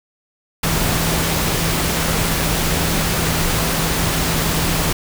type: tone in noise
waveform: sine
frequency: 163.4 Hz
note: E3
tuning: 15 cents flat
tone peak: -24 dBFS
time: 0.63-4.93 s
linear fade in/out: 5 ms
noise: pink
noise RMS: -19 dBFS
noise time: 0.63-4.93 s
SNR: -8 dB
effects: none